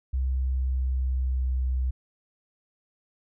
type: tone with pitch glide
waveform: sine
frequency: 65 to 63.88 Hz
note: C2 to C2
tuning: -11 to -41 cents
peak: -23 dBFS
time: 0.13-1.91 s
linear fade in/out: 10 ms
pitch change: -30 cents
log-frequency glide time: 0.28-1.63 s
effects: none